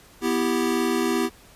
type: chord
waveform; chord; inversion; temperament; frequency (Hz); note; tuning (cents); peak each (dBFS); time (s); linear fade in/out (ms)
square; E minor; second; equal; 246.9 / 329.6 / 392; B3 / E4 / G4; 0 / 0 / 0; -26; 0.21-1.3; 50
effects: pink hiss -51 dBFS RMS until 1.55 s + resampled to 32000 Hz